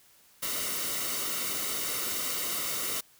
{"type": "noise with comb filter", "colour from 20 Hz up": "white", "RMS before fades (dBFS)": -32, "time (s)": [0.42, 3.01], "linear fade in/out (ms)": 10, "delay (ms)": 1.2, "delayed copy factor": -0.6, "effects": ["white hiss -60 dBFS RMS until 3.19 s"]}